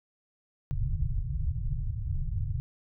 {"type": "low-pass noise", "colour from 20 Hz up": "pink", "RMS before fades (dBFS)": -30, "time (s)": [0.71, 2.6], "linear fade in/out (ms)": 0, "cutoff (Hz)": 150, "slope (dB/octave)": 96, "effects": []}